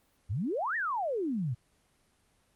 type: exponential two-way sweep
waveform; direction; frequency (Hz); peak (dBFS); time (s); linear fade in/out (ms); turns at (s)
sine; up then down; 82.41 to 1921 to 110.9; -29; 0.29-1.55; 20; 0.76
effects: pink hiss -69 dBFS RMS until 2.55 s + Opus 24 kbps